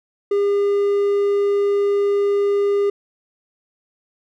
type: tone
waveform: triangle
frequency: 404 Hz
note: G#4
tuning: 48 cents flat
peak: -13 dBFS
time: 0.31-2.9 s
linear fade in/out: 5 ms
effects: none